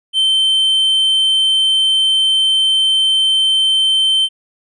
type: tone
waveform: triangle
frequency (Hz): 3100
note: G7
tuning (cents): -20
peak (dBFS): -9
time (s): 0.13-4.29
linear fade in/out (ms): 50
effects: resampled to 24000 Hz